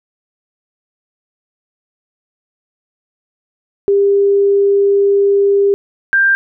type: tone pair in turn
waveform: sine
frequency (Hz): 399.7 / 1585.5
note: G4 / G6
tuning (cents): +34 / +19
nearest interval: 2 octaves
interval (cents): 2385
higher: second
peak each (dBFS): -8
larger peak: neither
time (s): 3.88-5.74 / 6.13-6.35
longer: first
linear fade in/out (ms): 0
effects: none